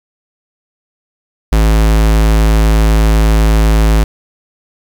square tone, 54 Hz, A1, 32 cents flat, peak -7 dBFS, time 1.52-4.04 s, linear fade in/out 5 ms, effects 7-bit

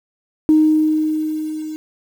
sine tone with level ramp, 310.1 Hz, D#4, 6 cents flat, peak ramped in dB -7 to -25 dBFS, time 0.49-1.76 s, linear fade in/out 0 ms, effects tanh soft clip ceiling -3 dBFS + 7-bit

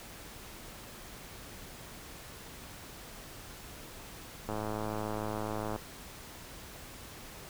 click train, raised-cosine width 1 ms, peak -22 dBFS, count 137, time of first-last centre 4.49-5.761 s, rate 107 Hz, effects pink hiss -48 dBFS RMS until 7.49 s

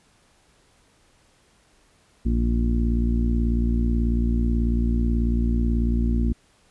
harmonic tone, 58.27 Hz, A#1, in tune, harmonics 1 / 2 / 3 / 4 / 5 / 6, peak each -20 / -30 / -34 / -25 / -34 / -36 dBFS, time 2.25-6.33 s, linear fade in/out 10 ms, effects pink hiss -60 dBFS RMS until 6.7 s + resampled to 24000 Hz

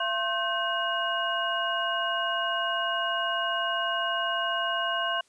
sine tone cluster, 679 / 1067 / 1545 / 2875 Hz, F5 / C6 / G6 / F7, -49 / +34 / -26 / +50 cents, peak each -31 dBFS, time 0-5.21 s, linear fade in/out 5 ms, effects white hiss -64 dBFS RMS until 5.28 s + resampled to 22050 Hz

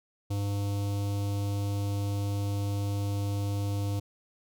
square tone with notch filter, 100.8 Hz, G2, 49 cents sharp, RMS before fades -30 dBFS, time 0.3-4 s, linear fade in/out 10 ms, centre 1700 Hz, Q 0.65, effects none

